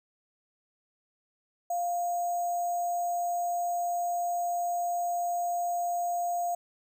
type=tone with sample-and-hold; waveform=sine; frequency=698.5 Hz; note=F5; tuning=in tune; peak=-27 dBFS; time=1.7-6.55 s; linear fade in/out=5 ms; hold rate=7350 Hz; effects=none